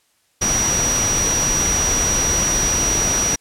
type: tone in noise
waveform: sine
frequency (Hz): 5800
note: F#8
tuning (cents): -35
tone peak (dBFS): -17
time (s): 0.41-3.36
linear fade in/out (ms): 10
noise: pink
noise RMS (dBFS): -22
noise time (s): 0.41-3.36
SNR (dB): +2
effects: white hiss -62 dBFS RMS until 3.4 s + low-pass 11000 Hz 12 dB/octave